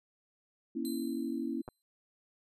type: chord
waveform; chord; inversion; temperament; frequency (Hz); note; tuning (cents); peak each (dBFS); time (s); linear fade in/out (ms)
sine; A# diminished; none; equal with one note detuned; 237.3 / 277.2 / 329.6; A#3 / C#4 / E4; +31 / 0 / 0; -37; 0.75-1.62; 10
type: tone with exponential decay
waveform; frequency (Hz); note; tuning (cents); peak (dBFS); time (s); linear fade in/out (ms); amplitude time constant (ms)
5% pulse; 4069; C8; -49; -34; 0.85-1.82; 0; 210
type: clicks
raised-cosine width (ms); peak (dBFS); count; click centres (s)
1; -30; 2; 1.679 / 1.687
effects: resampled to 32000 Hz